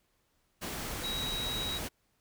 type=tone in noise; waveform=sine; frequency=3838 Hz; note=A#7; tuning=50 cents sharp; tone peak=-34 dBFS; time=1.03-1.79 s; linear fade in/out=20 ms; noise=pink; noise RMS=-38 dBFS; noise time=0.61-1.89 s; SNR=+1 dB; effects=pink hiss -74 dBFS RMS until 2.2 s